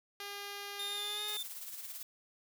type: tone with pitch glide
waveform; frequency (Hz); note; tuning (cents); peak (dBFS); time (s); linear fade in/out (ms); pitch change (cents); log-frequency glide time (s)
5% pulse; 404.2 to 420.1; G#4 to G#4; -47 to +20; -30; 0.2-1.37; 2; +67; 0.85-1.25
type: tone with vibrato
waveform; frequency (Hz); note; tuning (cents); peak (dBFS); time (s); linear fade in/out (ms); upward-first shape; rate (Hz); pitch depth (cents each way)
45% pulse; 3602; A7; +40; -37; 0.79-1.43; 5; square; 2.6; 18
type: noise with tremolo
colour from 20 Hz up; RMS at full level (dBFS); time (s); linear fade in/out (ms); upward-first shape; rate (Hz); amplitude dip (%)
blue; -43; 1.28-2.03; 2; sine; 18; 50
effects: none